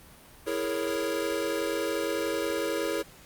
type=chord; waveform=square; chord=A# half-diminished seventh; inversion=second; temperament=equal; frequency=329.6 / 415.3 / 466.2 / 554.4 Hz; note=E4 / G#4 / A#4 / C#5; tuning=0 / 0 / 0 / 0 cents; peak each=-34 dBFS; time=0.46-3.03 s; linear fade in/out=20 ms; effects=pink hiss -52 dBFS RMS until 3.25 s + Opus 32 kbps